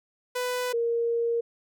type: tone pair in turn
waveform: sawtooth / sine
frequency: 497.3 / 466.8 Hz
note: B4 / A#4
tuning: +12 / +2 cents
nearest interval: minor second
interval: 110 cents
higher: first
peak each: -23 dBFS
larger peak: neither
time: 0.35-0.73 / 0.73-1.41 s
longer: second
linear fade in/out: 10 ms
effects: none